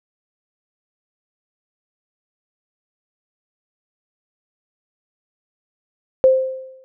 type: tone with exponential decay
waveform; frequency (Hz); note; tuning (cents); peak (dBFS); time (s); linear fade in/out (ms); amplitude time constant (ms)
sine; 523; C5; -1; -6; 6.24-6.84; 0; 130
effects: none